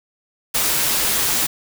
white noise with comb filter, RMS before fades -19 dBFS, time 0.54-1.47 s, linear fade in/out 10 ms, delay 11 ms, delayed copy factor -0.5, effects none

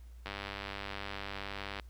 click train, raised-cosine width 0.3 ms, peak -23 dBFS, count 154, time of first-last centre 0.26-1.798 s, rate 99.5 Hz, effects added 59 Hz sine -48 dBFS peak until 1.89 s + pink hiss -68 dBFS RMS until 1.89 s

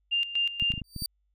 sine tone with tremolo, 2798 Hz, F7, 3 cents sharp, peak -23 dBFS, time 0.11-0.81 s, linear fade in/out 20 ms, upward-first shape square, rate 4.1 Hz, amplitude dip 75%
clicks, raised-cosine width 5 ms, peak -24 dBFS, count 7, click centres 0.624 / 0.704 / 0.739 / 0.778 / 0.817 / 0.963 / 1.022 s
sawtooth tone with exponential growth, 4635 Hz, D8, 24 cents flat, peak -24 dBFS, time 0.84-1.06 s, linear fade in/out 2 ms, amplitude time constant 46 ms
effects added 50 Hz sine -69 dBFS peak until 1.34 s

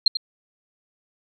sine tone with echo, 4186 Hz, C8, in tune, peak -11 dBFS, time 0.06-0.08 s, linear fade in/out 5 ms, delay 91 ms, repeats 1, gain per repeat -10 dB, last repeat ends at 0.171 s, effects none

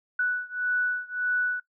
sine beating tone pair, 1480 / 1481.7 Hz, F#6 / F#6, 0 / +2 cents, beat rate 1.7 Hz, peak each -27 / -28 dBFS, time 0.19-1.6 s, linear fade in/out 5 ms, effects noise-tail reverb RT60 0.1 s tail -19 dB re dry

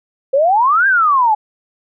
sine exponential two-way sweep, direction up then down, 518 to 1629 to 826 Hz, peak -9 dBFS, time 0.33-1.35 s, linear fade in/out 10 ms, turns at 0.87 s, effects none

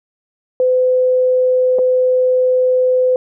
sine tone with dropouts, 508 Hz, B4, 49 cents sharp, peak -10 dBFS, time 0.6-3.16 s, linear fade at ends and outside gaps 1 ms, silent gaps 1.786-1.79 s, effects none

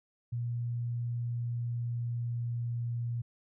sine tone with pitch glide, 119.3 to 118.61 Hz, A#2 to A#2, +41 to +30 cents, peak -31 dBFS, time 0.32-3.22 s, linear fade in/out 10 ms, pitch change -11 cents, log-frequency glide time 1.1-2.93 s, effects none

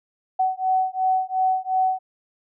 sine beating tone pair, 750 / 752.8 Hz, F#5 / F#5, +23 / +30 cents, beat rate 2.8 Hz, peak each -22 dBFS, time 0.39-1.99 s, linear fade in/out 10 ms, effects none

